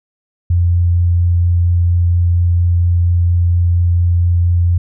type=tone with vibrato; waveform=sine; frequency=87 Hz; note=F2; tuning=6 cents flat; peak=-9 dBFS; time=0.5-4.78 s; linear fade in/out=5 ms; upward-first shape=triangle; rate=4.3 Hz; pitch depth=9 cents each way; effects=none